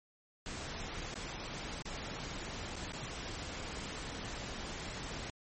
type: noise with dropouts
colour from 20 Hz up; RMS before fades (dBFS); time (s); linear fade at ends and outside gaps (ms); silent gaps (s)
pink; -42; 0.46-5.3; 1; 1.142-1.156 / 1.822-1.854 / 2.757-2.764 / 2.922-2.933
effects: MP3 32 kbps